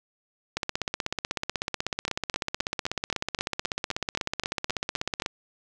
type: two click trains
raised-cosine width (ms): 0.2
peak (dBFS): -10 / -12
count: 77 / 13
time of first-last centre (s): 0.57-5.261 / 2.08-5.221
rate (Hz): 16.2 / 3.82
effects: none